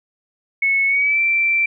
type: tone with pitch glide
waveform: sine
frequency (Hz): 2200 to 2344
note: C#7 to D7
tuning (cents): -14 to -4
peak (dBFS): -14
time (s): 0.62-1.66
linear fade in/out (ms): 5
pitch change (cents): +110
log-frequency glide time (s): 0.87-1.2
effects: none